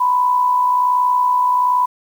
sine tone with amplitude modulation, 993 Hz, B5, 9 cents sharp, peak -10 dBFS, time 0-1.86 s, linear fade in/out 10 ms, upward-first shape sine, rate 61.2 Hz, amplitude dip 45%, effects 7-bit

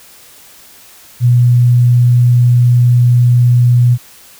sine tone, 122 Hz, B2, 21 cents flat, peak -5 dBFS, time 1.2-3.98 s, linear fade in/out 50 ms, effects white hiss -40 dBFS RMS until 4.39 s

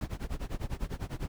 brown noise with tremolo, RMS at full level -32 dBFS, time 0.01-1.28 s, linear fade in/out 2 ms, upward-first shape sine, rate 10 Hz, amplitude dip 95%, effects none

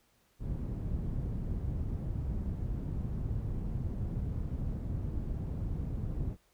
white low-pass noise, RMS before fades -35 dBFS, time 0.39-6.37 s, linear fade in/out 50 ms, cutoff 110 Hz, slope 12 dB/octave, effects pink hiss -70 dBFS RMS until 6.53 s

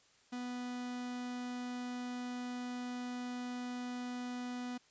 45% pulse tone, 246.9 Hz, B3, in tune, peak -39 dBFS, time 0.32-4.78 s, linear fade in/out 10 ms, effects white hiss -67 dBFS RMS until 4.9 s + resampled to 16000 Hz

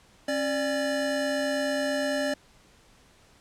square tone cluster, 271.8 / 591 / 1704 Hz, C#4 / D5 / G#6, -34 / +11 / +44 cents, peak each -31 / -28 / -37 dBFS, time 0.28-2.34 s, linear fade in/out 5 ms, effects pink hiss -58 dBFS RMS until 3.4 s + low-pass 9000 Hz 12 dB/octave

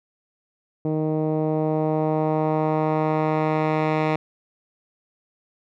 10% pulse tone with low-pass filter sweep, 155.56 Hz, D#3, in tune, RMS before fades -22 dBFS, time 0.85-4.16 s, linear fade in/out 2 ms, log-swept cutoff 410 to 2300 Hz, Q 1, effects none

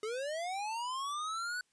square linear sweep, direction up, 415.3 to 1500 Hz, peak -36 dBFS, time 0.03-1.61 s, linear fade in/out 2 ms, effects white hiss -75 dBFS RMS until 1.72 s + resampled to 22050 Hz

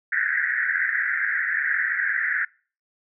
pink band-pass noise, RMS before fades -24 dBFS, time 0.12-2.45 s, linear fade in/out 5 ms, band 1500 to 2000 Hz, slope 96 dB/octave, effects noise-tail reverb RT60 0.4 s tail -25 dB re dry

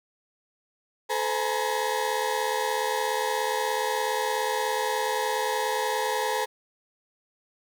35% pulse tone cluster, 435.1 / 512 / 840 / 947 Hz, A4 / C5 / G#5 / A#5, -19 / -38 / +19 / +27 cents, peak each -29 dBFS, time 1.09-6.46 s, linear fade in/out 20 ms, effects none

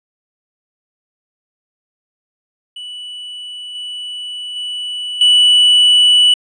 triangle tone with level steps, 2960 Hz, F#7, in tune, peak -25 / -22 / -19 / -5 dBFS, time 2.76-6.34 s, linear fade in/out 5 ms, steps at 3.75 / 4.56 / 5.21 s, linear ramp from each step 2 ms, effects resampled to 22050 Hz

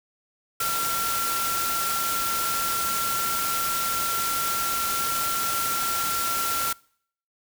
sine tone in noise, 1363 Hz, F6, 43 cents flat, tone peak -26 dBFS, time 0.6-6.73 s, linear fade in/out 5 ms, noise white, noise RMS -28 dBFS, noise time 0.6-6.73 s, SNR -1 dB, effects noise-tail reverb RT60 0.6 s tail -25 dB re dry

